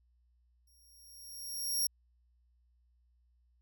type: tone with exponential growth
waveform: 15% pulse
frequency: 5588 Hz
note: F8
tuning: in tune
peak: -22 dBFS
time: 0.67-1.87 s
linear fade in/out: 5 ms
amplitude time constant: 260 ms
effects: added 60 Hz sine -67 dBFS peak until 3.61 s